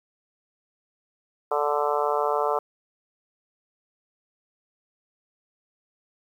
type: harmonic tone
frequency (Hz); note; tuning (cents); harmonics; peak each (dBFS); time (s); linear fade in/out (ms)
146.83; D3; 0; 3 / 4 / 5 / 6 / 7 / 8 / 9; -27 / -28 / -29 / -30 / -30 / -31 / -32; 1.51-2.59; 5
effects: 9-bit